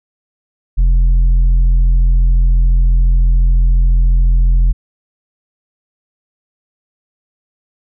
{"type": "tone with tanh clipping", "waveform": "triangle", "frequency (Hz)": 42.89, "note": "F1", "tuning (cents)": -31, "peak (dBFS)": -8, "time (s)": [0.77, 4.73], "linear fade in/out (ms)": 20, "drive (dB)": 9, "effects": []}